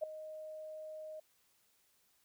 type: tone with ADSR envelope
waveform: sine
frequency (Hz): 622.3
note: D#5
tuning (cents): 0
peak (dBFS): -30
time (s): 0.01-1.2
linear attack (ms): 25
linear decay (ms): 4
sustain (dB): -14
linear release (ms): 6
effects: white hiss -73 dBFS RMS until 2.24 s